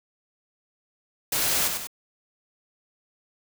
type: noise with echo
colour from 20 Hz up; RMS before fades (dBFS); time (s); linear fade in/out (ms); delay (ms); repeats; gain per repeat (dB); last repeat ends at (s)
white; -25; 1.32-1.68; 5; 96; 2; -5; 1.872
effects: none